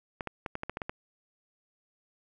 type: clicks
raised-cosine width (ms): 0.5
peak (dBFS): -19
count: 9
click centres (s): 0.208 / 0.273 / 0.462 / 0.554 / 0.634 / 0.696 / 0.771 / 0.818 / 0.895
effects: none